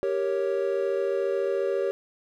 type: chord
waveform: triangle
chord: G diminished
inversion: none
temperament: equal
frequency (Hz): 392 / 466.2 / 554.4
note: G4 / Bb4 / Db5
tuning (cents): 0 / 0 / 0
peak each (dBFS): -25 / -28 / -26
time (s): 0.03-1.91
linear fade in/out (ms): 0
effects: none